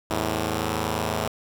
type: tone pair together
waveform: 5% pulse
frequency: 80.9 / 107.99 Hz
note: E2 / A2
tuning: -32 / -32 cents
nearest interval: perfect fourth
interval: 500 cents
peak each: -16 dBFS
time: 0.1-1.28 s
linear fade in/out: 5 ms
effects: 7-bit